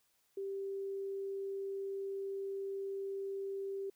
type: tone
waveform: sine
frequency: 392 Hz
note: G4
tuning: in tune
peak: -37 dBFS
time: 0.37-3.9 s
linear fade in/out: 5 ms
effects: white hiss -75 dBFS RMS until 3.95 s